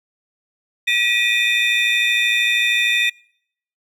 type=tone cluster; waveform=triangle; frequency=1933 / 2418 / 2531 / 3593 Hz; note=B6 / D7 / D#7 / A7; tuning=-38 / +50 / +29 / +36 cents; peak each=-19 dBFS; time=0.87-3.1 s; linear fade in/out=10 ms; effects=noise-tail reverb RT60 0.7 s tail -26 dB re dry